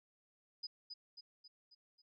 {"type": "tone with echo", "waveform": "sine", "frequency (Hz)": 4978, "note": "D#8", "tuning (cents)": 0, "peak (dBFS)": -40, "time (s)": [0.63, 0.67], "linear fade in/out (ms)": 10, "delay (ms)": 270, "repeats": 5, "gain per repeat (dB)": -5, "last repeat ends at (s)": 2.02, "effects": []}